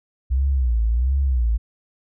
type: tone with vibrato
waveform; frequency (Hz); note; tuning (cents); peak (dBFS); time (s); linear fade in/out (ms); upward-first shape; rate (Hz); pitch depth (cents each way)
sine; 61.74; B1; 0; -16; 0.3-1.58; 20; sine; 1.4; 190
effects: none